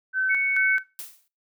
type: tone with tremolo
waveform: sine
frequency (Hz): 1530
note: G6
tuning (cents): -42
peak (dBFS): -21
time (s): 0.13-0.84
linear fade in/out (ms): 50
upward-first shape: square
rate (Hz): 2.3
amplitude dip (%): 75
type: tone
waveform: sine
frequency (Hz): 2217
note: C#7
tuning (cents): 0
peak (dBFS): -21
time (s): 0.29-0.78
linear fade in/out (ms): 20
type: noise with exponential decay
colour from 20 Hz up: blue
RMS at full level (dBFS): -33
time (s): 0.99-1.28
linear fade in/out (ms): 0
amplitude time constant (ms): 63
effects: noise-tail reverb RT60 0.3 s tail -21 dB re dry